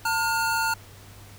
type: tone pair together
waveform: square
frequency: 899 / 1424.5 Hz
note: A5 / F6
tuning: +37 / +34 cents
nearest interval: minor sixth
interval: 797 cents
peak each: -26 dBFS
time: 0.05-0.74 s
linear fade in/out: 5 ms
effects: added 99 Hz sine -47 dBFS peak until 1.38 s + pink hiss -49 dBFS RMS until 1.38 s